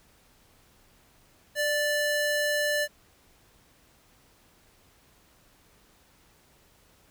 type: ring-modulated tone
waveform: square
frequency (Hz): 1174.7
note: D6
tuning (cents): 0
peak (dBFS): -22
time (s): 1.55-2.88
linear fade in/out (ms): 50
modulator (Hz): 583
effects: pink hiss -61 dBFS RMS until 7.1 s